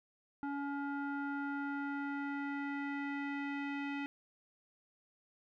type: tone with low-pass filter sweep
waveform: square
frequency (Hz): 282.3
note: C#4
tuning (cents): +32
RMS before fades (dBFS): -39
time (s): 0.43-4.06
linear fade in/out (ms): 0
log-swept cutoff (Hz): 1200 to 2400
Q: 3.1
effects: none